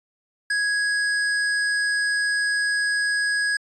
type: tone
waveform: square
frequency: 1661.2 Hz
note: G#6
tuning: in tune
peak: -21 dBFS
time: 0.5-3.57 s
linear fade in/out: 5 ms
effects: resampled to 24000 Hz